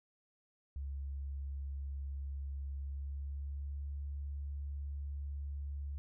sine tone with pitch glide, 69.3 to 70.96 Hz, C#2 to C#2, 0 to +41 cents, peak -38 dBFS, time 0.76-5.98 s, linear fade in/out 0 ms, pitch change +41 cents, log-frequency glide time 2.77-3.86 s, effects none

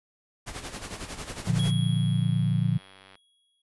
pink noise with tremolo, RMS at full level -35 dBFS, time 0.46-1.72 s, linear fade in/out 20 ms, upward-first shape sine, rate 11 Hz, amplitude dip 65%
sine chord, Bb major, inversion none, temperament equal, 116.54 / 146.83 / 174.61 Hz, Bb2 / D3 / F3, 0 / 0 / 0 cents, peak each -26 dBFS, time 1.47-2.78 s, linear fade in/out 10 ms
click train, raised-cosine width 0.3 ms, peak -34 dBFS, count 156, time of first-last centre 1.54-3.155 s, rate 96 Hz
square tone with exponential decay, 3322 Hz, G#7, in tune, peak -32 dBFS, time 1.59-3.62 s, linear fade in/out 5 ms, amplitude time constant 440 ms
effects noise-tail reverb RT60 0.1 s tail -25 dB re dry + resampled to 24000 Hz

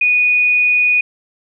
sine tone, 2470 Hz, D#7, 13 cents flat, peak -10 dBFS, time 0.01-1.01 s, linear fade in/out 5 ms, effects none

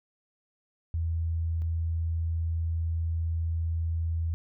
sine tone pair in turn, 82.41 / 82.41 Hz, E2 / E2, 0 / 0 cents, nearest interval unison, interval 0 cents, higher neither, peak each -26 dBFS, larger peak neither, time 0.94-1.62 / 1.62-4.34 s, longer second, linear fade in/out 0 ms, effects none

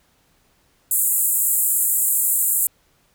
white band-pass noise, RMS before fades -19 dBFS, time 0.91-2.67 s, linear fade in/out 2 ms, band 7300 to 16000 Hz, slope 96 dB/octave, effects pink hiss -61 dBFS RMS until 3.14 s

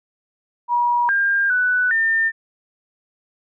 sine tone with pitch steps, 961 / 1603 / 1490 / 1800 Hz, B5 / G6 / F#6 / A6, -48 / +38 / +12 / +39 cents, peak -15 dBFS, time 0.68-2.32 s, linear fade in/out 50 ms, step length 410 ms, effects none

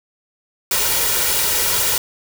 white noise with comb filter, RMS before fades -18 dBFS, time 0.71-1.98 s, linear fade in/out 2 ms, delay 2.1 ms, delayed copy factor +0.55, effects none

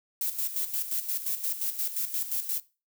violet noise with tremolo, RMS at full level -29 dBFS, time 0.21-2.6 s, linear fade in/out 2 ms, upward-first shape square, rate 5.7 Hz, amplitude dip 65%, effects noise-tail reverb RT60 0.3 s tail -19 dB re dry

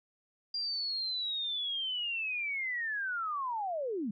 sine linear sweep, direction down, 4802 to 188.7 Hz, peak -32 dBFS, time 0.54-4.11 s, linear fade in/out 5 ms, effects none

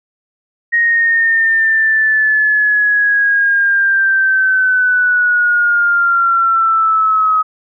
sine linear sweep, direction down, 1876 to 1265 Hz, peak -9 dBFS, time 0.72-7.43 s, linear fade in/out 20 ms, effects none

